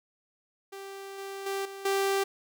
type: tone with level steps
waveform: sawtooth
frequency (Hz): 392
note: G4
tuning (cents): 0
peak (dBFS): -36 / -33 / -26 / -36 / -21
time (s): 0.72-2.24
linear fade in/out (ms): 10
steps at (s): 1.18 / 1.46 / 1.65 / 1.85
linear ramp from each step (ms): 5
effects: none